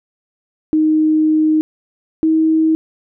sine tone pair in turn, 311.1 / 318.2 Hz, D#4 / D#4, 0 / +39 cents, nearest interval unison, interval 39 cents, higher second, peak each -10 dBFS, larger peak neither, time 0.73-1.61 / 2.23-2.75 s, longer first, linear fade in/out 0 ms, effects none

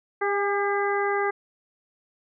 harmonic tone with a mistuned harmonic, 401.9 Hz, G4, 43 cents sharp, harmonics 1 / 2 / 3 / 4 / 5, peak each -25 / -28 / -30 / -31 / -32 dBFS, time 0.21-1.31 s, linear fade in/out 10 ms, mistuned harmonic 2, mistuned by +23 cents, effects none

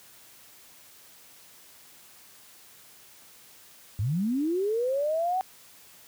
sine linear sweep, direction up, 91.2 to 762 Hz, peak -24 dBFS, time 3.99-5.41 s, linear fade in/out 0 ms, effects white hiss -53 dBFS RMS until 6.07 s + high-pass 60 Hz 12 dB/octave

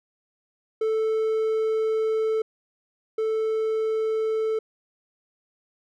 triangle tone pair in turn, 440 / 440 Hz, A4 / A4, 0 / 0 cents, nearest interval unison, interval 0 cents, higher neither, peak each -19 / -20 dBFS, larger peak first, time 0.81-2.42 / 3.18-4.59 s, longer first, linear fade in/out 5 ms, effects none

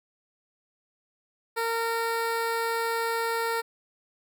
15% pulse tone with notch filter, 459.1 Hz, A#4, 26 cents flat, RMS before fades -28 dBFS, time 1.56-3.62 s, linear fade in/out 20 ms, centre 6400 Hz, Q 1.5, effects none

